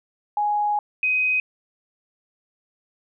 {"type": "tone pair in turn", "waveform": "sine", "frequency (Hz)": [832, 2513], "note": ["G#5", "D#7"], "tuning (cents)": [3, 17], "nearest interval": "octave + perfect fifth", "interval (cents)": 1914, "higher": "second", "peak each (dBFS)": [-19, -18], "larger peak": "second", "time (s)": [[0.37, 0.79], [1.03, 1.4]], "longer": "first", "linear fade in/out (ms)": 2, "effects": []}